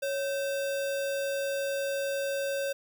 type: tone with sample-and-hold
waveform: sine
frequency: 554.4 Hz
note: C#5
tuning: in tune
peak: -28 dBFS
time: 0.02-2.73 s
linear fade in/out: 10 ms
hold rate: 2100 Hz
effects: none